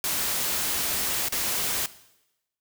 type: noise with dropouts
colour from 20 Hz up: white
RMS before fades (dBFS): -27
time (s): 0.04-1.86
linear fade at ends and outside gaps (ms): 1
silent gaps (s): 1.285-1.323
effects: noise-tail reverb RT60 0.9 s tail -17 dB re dry